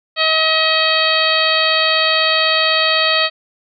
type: harmonic tone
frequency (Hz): 636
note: D#5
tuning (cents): +38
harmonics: 1 / 2 / 3 / 4 / 5 / 6 / 7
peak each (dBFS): -20 / -20 / -20 / -20 / -20 / -20 / -20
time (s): 0.16-3.3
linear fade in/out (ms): 50
effects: none